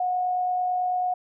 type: tone with amplitude modulation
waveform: sine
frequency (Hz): 728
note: F#5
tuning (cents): -28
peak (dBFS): -21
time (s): 0-1.14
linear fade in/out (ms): 5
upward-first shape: sine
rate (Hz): 49.1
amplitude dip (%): 25
effects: none